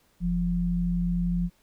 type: tone pair together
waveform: sine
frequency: 43.53 / 174.61 Hz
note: F1 / F3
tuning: -5 / 0 cents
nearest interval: 2 octaves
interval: 2405 cents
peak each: -29 / -24 dBFS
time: 0.2-1.5 s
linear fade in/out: 50 ms
effects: pink hiss -65 dBFS RMS until 1.62 s